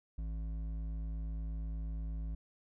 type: tone with hard clipping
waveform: triangle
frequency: 54.2 Hz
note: A1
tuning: 25 cents flat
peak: -38 dBFS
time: 0.18-2.35 s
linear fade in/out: 5 ms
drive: 12 dB
effects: none